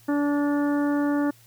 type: harmonic tone with a mistuned harmonic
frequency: 289.2 Hz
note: D4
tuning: 27 cents flat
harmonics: 1 / 2 / 3 / 4 / 5 / 6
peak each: -21 / -31 / -35 / -37 / -37 / -40 dBFS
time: 0.08-1.31 s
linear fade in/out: 10 ms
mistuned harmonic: 6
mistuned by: +22 cents
effects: added 116 Hz sine -55 dBFS peak until 1.46 s + white hiss -56 dBFS RMS until 1.46 s